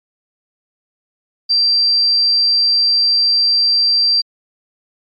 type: tone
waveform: sine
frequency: 4707 Hz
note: D8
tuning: 3 cents sharp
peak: -10 dBFS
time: 1.49-4.22 s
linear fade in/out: 20 ms
effects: MP3 32 kbps